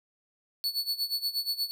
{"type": "tone with tremolo", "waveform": "45% pulse", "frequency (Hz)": 4435, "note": "C#8", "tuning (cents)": 0, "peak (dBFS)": -25, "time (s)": [0.64, 1.71], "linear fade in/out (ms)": 0, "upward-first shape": "sine", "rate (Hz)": 8.4, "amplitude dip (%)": 85, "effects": []}